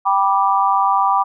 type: chord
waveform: sine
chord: G major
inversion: none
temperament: just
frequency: 784 / 980 / 1176 Hz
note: G5 / B5 / D6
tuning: 0 / -14 / +2 cents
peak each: -17 dBFS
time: 0.05-1.24 s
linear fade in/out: 20 ms
effects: none